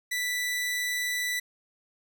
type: tone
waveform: sawtooth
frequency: 1975.5 Hz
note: B6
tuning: in tune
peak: -24 dBFS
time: 0.11-1.4 s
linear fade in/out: 10 ms
effects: none